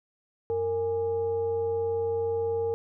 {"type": "tone with frequency modulation", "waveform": "sine", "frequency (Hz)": 459.3, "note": "A#4", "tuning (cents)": -26, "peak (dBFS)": -25, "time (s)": [0.5, 2.74], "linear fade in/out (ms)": 0, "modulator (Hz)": 367, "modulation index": 0.42, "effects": []}